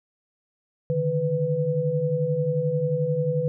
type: tone cluster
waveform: sine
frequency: 144 / 155.3 / 496.6 Hz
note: D3 / D#3 / B4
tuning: -34 / -3 / +9 cents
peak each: -28 / -26 / -24 dBFS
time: 0.9-3.48 s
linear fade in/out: 0 ms
effects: none